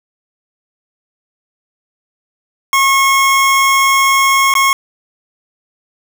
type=tone with dropouts; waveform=25% pulse; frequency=1088 Hz; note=C#6; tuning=33 cents flat; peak=-5 dBFS; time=2.73-4.73 s; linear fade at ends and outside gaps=1 ms; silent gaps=4.539-4.552 s; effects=none